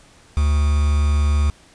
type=tone with quantisation; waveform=triangle; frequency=73.42 Hz; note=D2; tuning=in tune; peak=-12 dBFS; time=0.37-1.5 s; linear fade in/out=0 ms; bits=5; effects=pink hiss -50 dBFS RMS until 1.74 s + resampled to 22050 Hz